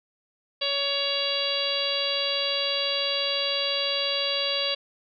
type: harmonic tone with a mistuned harmonic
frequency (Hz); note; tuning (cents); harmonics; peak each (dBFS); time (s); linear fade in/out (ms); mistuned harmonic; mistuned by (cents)
560; C#5; +18; 1 / 2 / 3 / 4 / 5 / 6 / 7 / 8; -31 / -38 / -40 / -38 / -30 / -30 / -31 / -31; 0.61-4.75; 10; 8; +66
effects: none